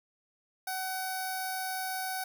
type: tone with notch filter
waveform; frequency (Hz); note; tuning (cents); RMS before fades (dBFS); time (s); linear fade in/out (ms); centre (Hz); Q
10% pulse; 754; F#5; +32; -35; 0.67-2.24; 5; 2900; 0.55
effects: none